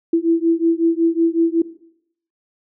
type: beating tone pair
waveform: sine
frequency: 329.6 / 335 Hz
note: E4 / E4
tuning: 0 / +28 cents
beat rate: 5.4 Hz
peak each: -17 / -16 dBFS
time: 0.13-1.62 s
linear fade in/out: 5 ms
effects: noise-tail reverb RT60 0.7 s tail -17 dB re dry